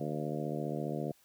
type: harmonic tone with a mistuned harmonic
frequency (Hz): 74.9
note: D2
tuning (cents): +35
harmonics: 2 / 3 / 4 / 5 / 6 / 7 / 8 / 9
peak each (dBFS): -38 / -40 / -41 / -42 / -43 / -43 / -44 / -45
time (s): 0-1.12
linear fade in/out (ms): 5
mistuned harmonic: 9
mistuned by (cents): +40
effects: white hiss -66 dBFS RMS until 1.24 s